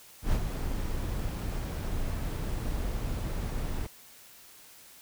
brown noise with ADSR envelope, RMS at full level -25 dBFS, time 0.22-3.87 s, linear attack 110 ms, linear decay 58 ms, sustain -7 dB, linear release 10 ms, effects white hiss -53 dBFS RMS until 5.01 s

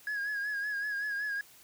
sine tone with vibrato, 1661.2 Hz, G#6, in tune, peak -29 dBFS, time 0.07-1.41 s, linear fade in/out 2 ms, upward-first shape sine, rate 5.3 Hz, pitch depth 50 cents each way, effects tanh soft clip ceiling -30 dBFS + white hiss -57 dBFS RMS until 1.63 s

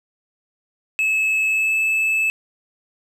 triangle tone with pitch glide, 2595 to 2615 Hz, E7 to E7, -28 to -15 cents, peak -15 dBFS, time 0.99-2.3 s, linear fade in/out 0 ms, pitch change +13 cents, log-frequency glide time 1.49-1.75 s, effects none

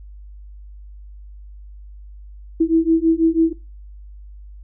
sine beating tone pair, 323.6 / 329.7 Hz, E4 / E4, -32 / 0 cents, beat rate 6.1 Hz, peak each -16 dBFS, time 2.6-3.53 s, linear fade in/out 10 ms, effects noise-tail reverb RT60 0.3 s tail -20 dB re dry + added 50 Hz sine -36 dBFS peak until 4.63 s

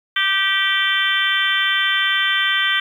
harmonic tone with a mistuned harmonic, 388.6 Hz, G4, 15 cents flat, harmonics 3 / 4 / 5 / 6 / 7 / 8 / 9, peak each -26 / -21 / -21 / -26 / -32 / -21 / -25 dBFS, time 0.16-2.8 s, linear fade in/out 5 ms, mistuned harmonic 3, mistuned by +27 cents, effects 8-bit

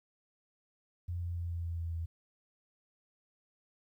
sine tone with pitch steps, 87.31 / 86.56 / 85.81 / 85.07 / 84.34 / 83.61 / 82.89 Hz, F2 / F2 / F2 / F2 / E2 / E2 / E2, 0 / -15 / -30 / -45 / +40 / +25 / +10 cents, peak -34 dBFS, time 1.08-2.06 s, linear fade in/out 10 ms, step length 140 ms, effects 12-bit

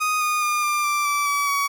30% pulse tone with pitch steps, 1244.5 / 1227.4 / 1210.5 / 1193.8 / 1177.4 / 1161.2 / 1145.2 / 1129.4 Hz, D#6 / D#6 / D#6 / D6 / D6 / D6 / D6 / C#6, 0 / -24 / -48 / +28 / +4 / -20 / -44 / +32 cents, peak -17 dBFS, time 0-1.68 s, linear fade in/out 20 ms, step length 210 ms, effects none

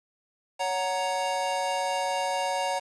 square chord, F# major, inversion second, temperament equal with one note detuned, 558.5 / 740 / 932.3 Hz, C#5 / F#5 / A#5, +13 / 0 / 0 cents, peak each -32 / -31 / -31 dBFS, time 0.59-2.8 s, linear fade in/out 20 ms, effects resampled to 22050 Hz + 8-bit

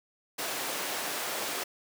pink high-pass noise, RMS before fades -34 dBFS, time 0.38-1.64 s, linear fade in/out 10 ms, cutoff 430 Hz, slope 12 dB/octave, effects none

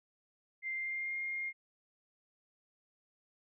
sine tone with pitch glide, 2093 to 2125 Hz, C7 to C7, 0 to +26 cents, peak -35 dBFS, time 0.62-1.53 s, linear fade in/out 50 ms, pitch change +26 cents, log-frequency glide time 0.73-1.17 s, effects none

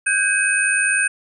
sine tone cluster, 1524 / 1624 / 2539 / 8950 Hz, G6 / G#6 / D#7 / C#9, -49 / -39 / +34 / +16 cents, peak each -21 dBFS, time 0.06-1.08 s, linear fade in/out 10 ms, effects none

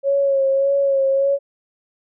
sine tone with vibrato, 549 Hz, C#5, 17 cents flat, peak -14 dBFS, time 0.03-1.39 s, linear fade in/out 50 ms, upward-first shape sine, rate 1.7 Hz, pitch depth 30 cents each way, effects none

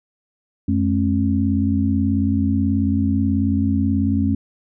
sine tone cluster, 89 / 213.1 / 271.5 Hz, F2 / G#3 / C#4, +33 / +45 / -36 cents, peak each -20 dBFS, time 0.68-4.35 s, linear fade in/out 5 ms, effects none

